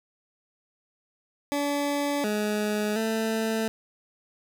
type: tone with pitch steps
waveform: 20% pulse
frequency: 286.9 / 210.4 / 222.1 Hz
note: D4 / G#3 / A3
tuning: -40 / +23 / +16 cents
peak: -20 dBFS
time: 1.52-3.68 s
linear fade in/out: 0 ms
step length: 720 ms
effects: none